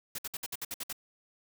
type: noise bursts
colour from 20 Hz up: white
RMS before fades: -37 dBFS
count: 9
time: 0.15-0.928 s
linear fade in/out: 5 ms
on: 34 ms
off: 59 ms
effects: none